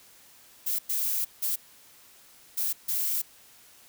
violet noise bursts at uneven times, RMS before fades -28 dBFS, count 5, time 0.66-0.79 / 0.89-1.25 / 1.42-1.56 / 2.57-2.73 / 2.88-3.22 s, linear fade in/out 10 ms, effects white hiss -55 dBFS RMS until 3.88 s

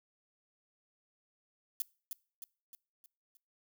violet noise with echo, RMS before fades -34 dBFS, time 1.8-1.82 s, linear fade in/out 0 ms, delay 310 ms, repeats 5, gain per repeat -6 dB, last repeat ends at 3.37 s, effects noise-tail reverb RT60 0.4 s tail -24 dB re dry

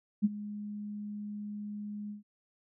sine tone with ADSR envelope, 207.7 Hz, G#3, in tune, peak -20 dBFS, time 0.22-2.23 s, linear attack 28 ms, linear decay 30 ms, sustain -17 dB, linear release 130 ms, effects none

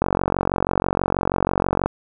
click train, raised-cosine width 1 ms, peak -4 dBFS, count 86, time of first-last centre 0.02-1.86 s, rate 46.2 Hz, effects none

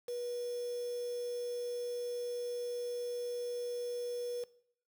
sine tone with quantisation, 485.1 Hz, B4, 31 cents flat, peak -36 dBFS, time 0.08-4.44 s, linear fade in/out 5 ms, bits 8, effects noise-tail reverb RT60 0.6 s tail -19 dB re dry

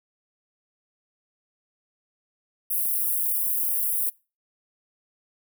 white high-pass noise, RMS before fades -25 dBFS, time 2.7-4.1 s, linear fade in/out 10 ms, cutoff 10000 Hz, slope 48 dB/octave, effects noise-tail reverb RT60 0.3 s tail -23 dB re dry

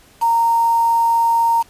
sine tone with quantisation, 924 Hz, A#5, 16 cents flat, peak -12 dBFS, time 0.21-1.63 s, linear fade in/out 20 ms, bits 5, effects pink hiss -49 dBFS RMS until 1.69 s + resampled to 32000 Hz

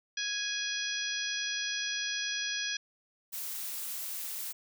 harmonic tone, 830.6 Hz, G#5, in tune, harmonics 2 / 3 / 4 / 5 / 6 / 7, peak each -37 / -40 / -37 / -43 / -40 / -39 dBFS, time 0.17-2.77 s, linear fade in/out 5 ms
blue noise, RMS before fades -38 dBFS, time 3.32-4.53 s, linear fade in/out 20 ms
effects none

